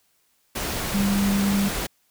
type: tone in noise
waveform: sine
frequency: 199.5 Hz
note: G3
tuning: 31 cents sharp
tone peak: -19 dBFS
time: 0.94-1.69 s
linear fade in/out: 10 ms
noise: pink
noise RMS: -28 dBFS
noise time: 0.55-1.87 s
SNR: +6 dB
effects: white hiss -66 dBFS RMS until 2.1 s